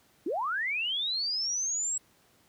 sine linear sweep, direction up, 277.2 to 7750 Hz, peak -28 dBFS, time 0.26-1.98 s, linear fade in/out 5 ms, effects pink hiss -64 dBFS RMS until 2.48 s + high-pass 80 Hz 12 dB/octave

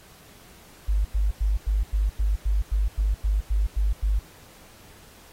sine tone bursts, 50.9 Hz, G#1, 34 cents flat, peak -19 dBFS, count 13, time 0.88-4.194 s, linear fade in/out 10 ms, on 170 ms, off 92 ms, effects pink hiss -51 dBFS RMS until 5.32 s + AAC 48 kbps

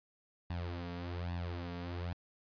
sawtooth tone with flanger, 87.2 Hz, F2, 2 cents flat, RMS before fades -40 dBFS, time 0.5-2.13 s, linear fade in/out 0 ms, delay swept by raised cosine 1.1 to 4.4 ms, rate 1.2 Hz, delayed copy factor +0.8, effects resampled to 11025 Hz

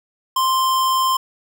square tone, 1046.5 Hz, C6, in tune, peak -16 dBFS, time 0.36-1.17 s, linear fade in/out 5 ms, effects none

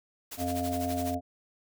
white noise with tremolo, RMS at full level -39 dBFS, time 0.31-1.15 s, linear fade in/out 10 ms, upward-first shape sine, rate 12 Hz, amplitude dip 75%
harmonic tone, 88 Hz, F2, 14 cents sharp, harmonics 1 / 3 / 5 / 7 / 8, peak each -36 / -32 / -43 / -37 / -33 dBFS, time 0.37-1.21 s, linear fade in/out 50 ms
effects none

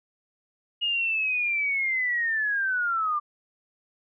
sine linear sweep, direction down, 2873 to 1174.7 Hz, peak -23 dBFS, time 0.81-3.2 s, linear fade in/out 20 ms, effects none

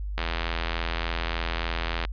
click train, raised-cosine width 0.3 ms, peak -12 dBFS, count 157, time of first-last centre 0.18-2.051 s, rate 83.4 Hz, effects added 50 Hz sine -29 dBFS peak until 2.12 s + resampled to 11025 Hz

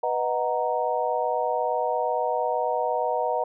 sine chord, B major seventh, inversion none, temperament equal, 493.9 / 622.3 / 740 / 932.3 Hz, B4 / D#5 / F#5 / A#5, 0 / 0 / 0 / 0 cents, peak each -28 dBFS, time 0.03-3.44 s, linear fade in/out 5 ms, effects none

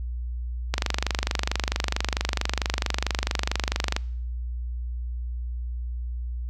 click train, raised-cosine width 0.2 ms, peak -6 dBFS, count 80, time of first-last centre 0.74-3.964 s, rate 24.5 Hz, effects noise-tail reverb RT60 0.7 s tail -25 dB re dry + added 60 Hz sine -28 dBFS peak until 6.49 s

